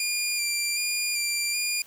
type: tone with vibrato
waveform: 15% pulse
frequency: 2394 Hz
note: D7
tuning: 33 cents sharp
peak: -18 dBFS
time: 0-1.82 s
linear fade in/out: 2 ms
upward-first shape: square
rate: 1.3 Hz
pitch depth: 17 cents each way
effects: white hiss -52 dBFS RMS until 1.86 s